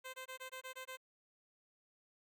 10% pulse tone bursts, 518 Hz, C5, 17 cents flat, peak -37 dBFS, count 8, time 0.04-0.972 s, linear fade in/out 20 ms, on 99 ms, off 20 ms, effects none

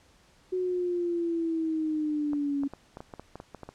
sine linear sweep, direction down, 370 to 277.2 Hz, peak -26 dBFS, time 0.52-2.68 s, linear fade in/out 10 ms
clicks, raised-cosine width 1 ms, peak -26 dBFS, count 12, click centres 2.333 / 2.635 / 2.736 / 2.971 / 3.005 / 3.138 / 3.196 / 3.356 / 3.401 / 3.547 / 3.633 / 3.69 s
effects pink hiss -61 dBFS RMS until 3.74 s + low-pass 8000 Hz 12 dB/octave

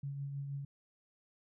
sine tone with tremolo, 140 Hz, C#3, 18 cents sharp, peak -36 dBFS, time 0.03-0.65 s, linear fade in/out 5 ms, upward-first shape triangle, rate 6.3 Hz, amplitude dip 40%, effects none

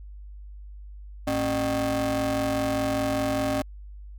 35% pulse ring-modulated tone, 166.6 Hz, E3, 19 cents sharp, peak -19 dBFS, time 1.27-3.62 s, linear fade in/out 5 ms, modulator 439 Hz, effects added 50 Hz sine -39 dBFS peak until 4.18 s

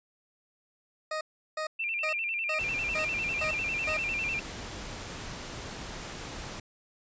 20% pulse tone bursts, 622.3 Hz, D#5, in tune, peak -26 dBFS, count 7, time 1.11-3.97 s, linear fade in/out 5 ms, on 100 ms, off 360 ms
sine tone with vibrato, 2529 Hz, D#7, 28 cents sharp, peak -29 dBFS, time 1.79-4.4 s, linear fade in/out 10 ms, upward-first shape square, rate 10 Hz, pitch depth 99 cents each way
pink noise, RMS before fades -40 dBFS, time 2.59-6.6 s, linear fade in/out 5 ms
effects resampled to 16000 Hz

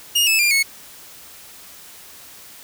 sawtooth tone with pitch steps, 2848 / 2612 / 2395 / 2196 Hz, F7 / E7 / D7 / C#7, +33 / -17 / +33 / -17 cents, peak -11 dBFS, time 0.15-0.63 s, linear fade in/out 10 ms, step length 120 ms, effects white hiss -42 dBFS RMS until 2.63 s

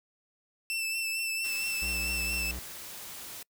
sawtooth tone with vibrato, 2661 Hz, E7, 16 cents sharp, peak -27 dBFS, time 0.7-2.51 s, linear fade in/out 0 ms, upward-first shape sine, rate 4.4 Hz, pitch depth 24 cents each way
white noise, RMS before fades -43 dBFS, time 1.44-3.43 s, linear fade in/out 5 ms
square tone, 62 Hz, B1, 7 cents sharp, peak -37 dBFS, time 1.82-2.59 s, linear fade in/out 0 ms
effects noise-tail reverb RT60 0.1 s tail -26 dB re dry

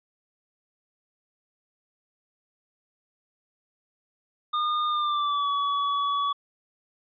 square tone with pitch glide, 1217 to 1135.5 Hz, D#6 to C#6, -39 to +41 cents, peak -24 dBFS, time 4.53-6.33 s, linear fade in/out 10 ms, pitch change -120 cents, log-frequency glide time 4.88-5.49 s, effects resampled to 11025 Hz

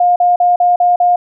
sine tone bursts, 710 Hz, F5, 28 cents sharp, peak -7 dBFS, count 6, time 0-1.16 s, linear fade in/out 5 ms, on 160 ms, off 40 ms, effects none

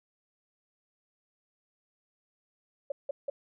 sine tone bursts, 561 Hz, C#5, 21 cents sharp, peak -29 dBFS, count 3, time 2.9-3.3 s, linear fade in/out 5 ms, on 20 ms, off 170 ms, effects none

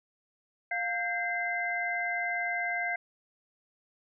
sine tone cluster, 704 / 1587 / 2065 Hz, F5 / G6 / C7, +14 / +21 / -23 cents, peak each -34 / -34 / -32 dBFS, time 0.71-2.96 s, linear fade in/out 5 ms, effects none

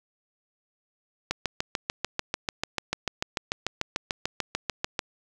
click train, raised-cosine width 0.2 ms, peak -9 dBFS, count 26, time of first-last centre 1.31-4.992 s, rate 6.79 Hz, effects 8-bit

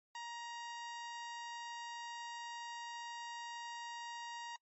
sawtooth tone, 942 Hz, A#5, 18 cents sharp, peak -40 dBFS, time 0.15-4.56 s, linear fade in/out 2 ms, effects noise-tail reverb RT60 0.1 s tail -26 dB re dry + MP3 32 kbps

